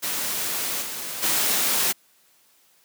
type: noise with level steps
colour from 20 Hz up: white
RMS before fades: -27 / -32 / -22 dBFS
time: 0.02-1.93 s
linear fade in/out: 20 ms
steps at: 0.81 / 1.22 s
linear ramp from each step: 20 ms
effects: white hiss -60 dBFS RMS until 2.84 s + high-pass 150 Hz 12 dB/octave

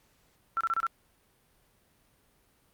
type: tone bursts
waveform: sine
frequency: 1346 Hz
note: E6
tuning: 36 cents sharp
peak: -25 dBFS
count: 5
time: 0.57-0.867 s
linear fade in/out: 0 ms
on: 37 ms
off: 28 ms
effects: pink hiss -67 dBFS RMS until 2.73 s + Opus 48 kbps

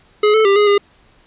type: tone with pitch steps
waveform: square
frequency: 421.1 / 437.6 / 396.3 / 415.6 / 405.6 Hz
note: G#4 / A4 / G4 / G#4 / G#4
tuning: +24 / -9 / +19 / +1 / -41 cents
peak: -10 dBFS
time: 0.23-0.78 s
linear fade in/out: 5 ms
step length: 110 ms
effects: pink hiss -52 dBFS RMS until 1.26 s + resampled to 8000 Hz

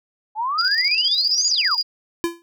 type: exponential two-way sweep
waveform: sine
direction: up then down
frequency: 830.6 to 7040 to 830.6 Hz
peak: -20 dBFS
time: 0.35-1.77 s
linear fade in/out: 50 ms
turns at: 1.48 s
type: tone with tremolo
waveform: sine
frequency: 4859 Hz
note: D#8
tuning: 42 cents flat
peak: -16 dBFS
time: 0.58-1.83 s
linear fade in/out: 10 ms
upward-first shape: square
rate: 15 Hz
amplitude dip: 60%
type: tone with exponential decay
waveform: square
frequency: 339.8 Hz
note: F4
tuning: 47 cents flat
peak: -16 dBFS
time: 2.24-2.42 s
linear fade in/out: 0 ms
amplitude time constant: 38 ms
effects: none

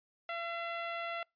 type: tone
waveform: 15% pulse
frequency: 678 Hz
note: E5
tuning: 49 cents sharp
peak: -30 dBFS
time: 0.29-1.23 s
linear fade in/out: 2 ms
effects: noise-tail reverb RT60 0.2 s tail -26 dB re dry + resampled to 11025 Hz

